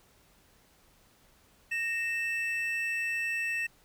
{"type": "tone pair together", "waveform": "triangle", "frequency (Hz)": [1855, 2643], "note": ["A#6", "E7"], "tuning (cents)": [-9, 4], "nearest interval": "tritone", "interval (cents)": 613, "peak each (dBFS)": [-31, -30], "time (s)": [1.71, 3.67], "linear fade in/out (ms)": 10, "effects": ["pink hiss -63 dBFS RMS until 3.84 s"]}